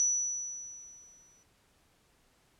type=tone with exponential decay; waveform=sine; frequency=5920 Hz; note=F#8; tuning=in tune; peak=-23 dBFS; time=0-1.43 s; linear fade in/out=0 ms; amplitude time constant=310 ms; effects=pink hiss -68 dBFS RMS until 2.59 s + low-pass 12000 Hz 12 dB/octave